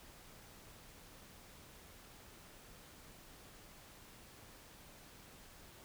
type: silence
effects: pink hiss -58 dBFS RMS until 5.84 s